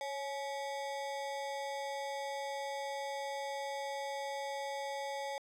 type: ring-modulated tone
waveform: square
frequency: 698.5 Hz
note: F5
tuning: in tune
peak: -35 dBFS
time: 0.01-5.38 s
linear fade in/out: 0 ms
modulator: 146 Hz
effects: low-pass 8000 Hz 12 dB/octave + 11-bit

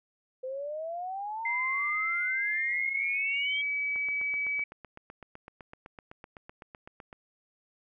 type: exponential sweep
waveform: sine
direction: up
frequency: 508 to 3257 Hz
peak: -33 dBFS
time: 0.43-3.62 s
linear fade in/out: 10 ms
type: tone with pitch glide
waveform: sine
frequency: 2082 to 2284 Hz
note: C7 to D7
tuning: -9 to -49 cents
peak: -28 dBFS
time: 1.45-4.64 s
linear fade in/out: 5 ms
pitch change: +160 cents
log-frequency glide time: 2.43-3.58 s
type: click train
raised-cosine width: 0.5 ms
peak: -30 dBFS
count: 26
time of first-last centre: 3.96-7.129 s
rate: 7.89 Hz
effects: none

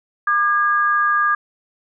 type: tone pair together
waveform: sine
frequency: 1200 / 1643.3 Hz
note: D6 / G#6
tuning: +37 / -19 cents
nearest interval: perfect fourth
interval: 544 cents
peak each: -16 / -18 dBFS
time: 0.27-1.35 s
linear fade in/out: 5 ms
effects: none

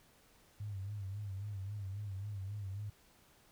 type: tone with vibrato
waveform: sine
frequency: 100 Hz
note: G2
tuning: 35 cents sharp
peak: -39 dBFS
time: 0.6-2.9 s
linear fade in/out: 5 ms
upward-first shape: sine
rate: 3.7 Hz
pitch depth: 87 cents each way
effects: pink hiss -66 dBFS RMS until 3.51 s

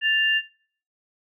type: tone pair together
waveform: sine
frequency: 1760.1 / 2794 Hz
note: A6 / F7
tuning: 0 / 0 cents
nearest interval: minor sixth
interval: 800 cents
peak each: -21 dBFS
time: 0.01-0.42 s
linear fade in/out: 50 ms
effects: noise-tail reverb RT60 0.5 s tail -19 dB re dry

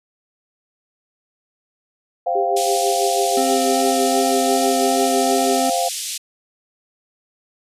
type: chord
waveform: sine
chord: C suspended fourth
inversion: none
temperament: equal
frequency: 523.3 / 698.5 / 784 Hz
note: C5 / F5 / G5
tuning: 0 / 0 / 0 cents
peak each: -24 / -19 / -25 dBFS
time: 2.26-5.89 s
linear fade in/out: 10 ms
type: tone with tremolo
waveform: sine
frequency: 396.8 Hz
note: G4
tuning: 21 cents sharp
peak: -18 dBFS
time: 2.35-5.6 s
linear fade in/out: 5 ms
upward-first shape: sine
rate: 6.1 Hz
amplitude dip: 70%
type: band-pass noise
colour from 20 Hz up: white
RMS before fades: -27 dBFS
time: 2.56-6.18 s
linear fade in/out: 10 ms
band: 2800 to 10000 Hz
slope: 24 dB/octave
type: tone with vibrato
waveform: square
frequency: 263.1 Hz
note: C4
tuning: 10 cents sharp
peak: -22 dBFS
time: 3.37-5.7 s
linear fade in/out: 5 ms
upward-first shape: sine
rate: 2.6 Hz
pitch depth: 10 cents each way
effects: resampled to 32000 Hz

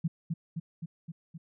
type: tone with echo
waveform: sine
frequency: 164.81 Hz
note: E3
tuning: in tune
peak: -25 dBFS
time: 0.04-0.08 s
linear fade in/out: 10 ms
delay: 260 ms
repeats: 5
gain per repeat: -3 dB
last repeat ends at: 1.38 s
effects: none

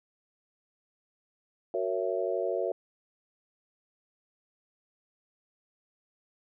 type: chord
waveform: sine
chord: F# dominant seventh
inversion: none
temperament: just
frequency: 370 / 462.5 / 555 / 666 Hz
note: F#4 / A#4 / C#5 / E5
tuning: 0 / -14 / +2 / +18 cents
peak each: -33 dBFS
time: 1.74-2.72 s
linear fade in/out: 2 ms
effects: none

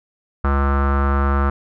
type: tone with low-pass filter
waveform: square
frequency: 69.6 Hz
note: C#2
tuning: 8 cents sharp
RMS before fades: -17 dBFS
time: 0.44-1.5 s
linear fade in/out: 5 ms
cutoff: 1300 Hz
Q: 5.5
effects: none

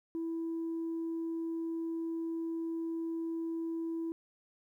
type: tone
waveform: sine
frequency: 329.6 Hz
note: E4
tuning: in tune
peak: -32 dBFS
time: 0.15-4.12 s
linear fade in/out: 0 ms
effects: tanh soft clip ceiling -31 dBFS + 12-bit

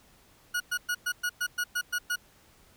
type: tone bursts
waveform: 40% pulse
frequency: 1452 Hz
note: F#6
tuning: 33 cents flat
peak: -26 dBFS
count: 10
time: 0.54-2.16 s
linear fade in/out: 10 ms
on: 63 ms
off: 110 ms
effects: pink hiss -60 dBFS RMS until 2.76 s

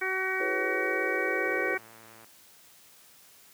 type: harmonic tone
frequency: 377.6 Hz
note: F#4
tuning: 35 cents sharp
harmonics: 1 / 2 / 3 / 4 / 5 / 6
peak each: -34 / -39 / -39 / -33 / -33 / -33 dBFS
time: 0.01-1.78 s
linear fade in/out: 10 ms
type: chord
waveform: sine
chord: C# minor seventh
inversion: first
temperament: equal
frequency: 329.6 / 415.3 / 493.9 / 554.4 Hz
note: E4 / G#4 / B4 / C#5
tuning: 0 / 0 / 0 / 0 cents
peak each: -38 / -37 / -35 / -37 dBFS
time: 0.4-1.75 s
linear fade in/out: 5 ms
type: click train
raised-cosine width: 0.5 ms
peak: -37 dBFS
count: 90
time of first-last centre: 1.45-2.245 s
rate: 112 Hz
effects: white hiss -56 dBFS RMS until 3.53 s + high-pass 80 Hz 12 dB/octave

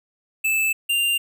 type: tone pair in turn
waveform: square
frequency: 2629 / 2790 Hz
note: E7 / F7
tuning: -5 / -2 cents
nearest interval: minor second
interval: 103 cents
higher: second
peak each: -19 dBFS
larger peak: neither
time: 0.44-0.73 / 0.89-1.18 s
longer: neither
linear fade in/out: 10 ms
effects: none

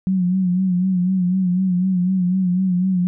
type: tone with vibrato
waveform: sine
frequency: 183.7 Hz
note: F#3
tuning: 12 cents flat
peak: -15 dBFS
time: 0.07-3.07 s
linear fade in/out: 0 ms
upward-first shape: sine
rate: 4 Hz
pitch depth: 63 cents each way
effects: none

